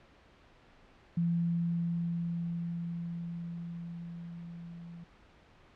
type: tone with level ramp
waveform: sine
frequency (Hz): 170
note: F3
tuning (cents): -46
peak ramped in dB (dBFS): -26 to -44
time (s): 1.17-5.04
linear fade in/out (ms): 5
effects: pink hiss -60 dBFS RMS until 5.75 s + low-pass 3000 Hz 12 dB/octave